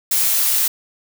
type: noise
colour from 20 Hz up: blue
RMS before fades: -17 dBFS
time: 0.11-0.68 s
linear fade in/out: 5 ms
effects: none